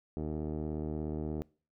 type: tone with low-pass filter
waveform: 15% pulse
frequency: 76.9 Hz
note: D#2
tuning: 20 cents flat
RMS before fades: -36 dBFS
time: 0.17-1.42 s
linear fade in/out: 0 ms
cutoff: 480 Hz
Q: 3.8
effects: noise-tail reverb RT60 0.4 s tail -24 dB re dry